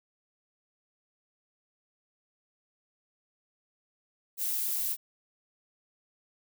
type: noise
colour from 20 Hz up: violet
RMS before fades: -31 dBFS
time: 4.37-4.97 s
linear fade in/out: 50 ms
effects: none